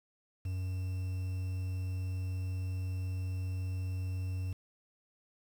triangle tone with quantisation, 92.7 Hz, F#2, 4 cents sharp, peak -31 dBFS, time 0.45-4.53 s, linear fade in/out 5 ms, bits 9, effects none

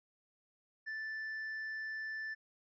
triangle tone, 1760 Hz, A6, in tune, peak -37 dBFS, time 0.86-2.35 s, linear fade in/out 20 ms, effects resampled to 16000 Hz

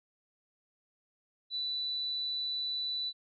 sine tone, 3973 Hz, B7, 10 cents sharp, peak -32 dBFS, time 1.5-3.13 s, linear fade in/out 50 ms, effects none

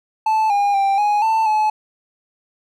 triangle tone with pitch steps, 874 / 810 / 788 / 831 / 888 / 858 Hz, A5 / G#5 / G5 / G#5 / A5 / A5, -12 / -43 / +9 / +1 / +16 / -44 cents, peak -12 dBFS, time 0.26-1.7 s, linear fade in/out 5 ms, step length 240 ms, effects none

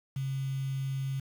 sine tone with quantisation, 134.8 Hz, C#3, 48 cents flat, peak -30 dBFS, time 0.16-1.2 s, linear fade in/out 5 ms, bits 8, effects none

